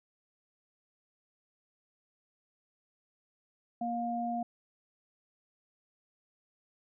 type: tone pair together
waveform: sine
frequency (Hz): 236.1 / 707.5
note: A#3 / F5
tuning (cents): +22 / +22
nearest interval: octave + perfect fifth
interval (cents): 1900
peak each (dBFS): -35 / -33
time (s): 3.81-4.43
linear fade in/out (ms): 5
effects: none